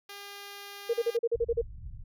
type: tone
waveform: 5% pulse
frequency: 403 Hz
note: G4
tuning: 48 cents sharp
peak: -31 dBFS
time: 0.09-1.17 s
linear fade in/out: 5 ms
type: tone bursts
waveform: sine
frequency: 466.2 Hz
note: A#4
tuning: in tune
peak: -23 dBFS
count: 9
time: 0.89-1.616 s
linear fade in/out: 10 ms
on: 46 ms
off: 39 ms
type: low-pass noise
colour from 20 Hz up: pink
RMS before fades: -42 dBFS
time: 1.34-2.04 s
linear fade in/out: 5 ms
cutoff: 110 Hz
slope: 24 dB/octave
effects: none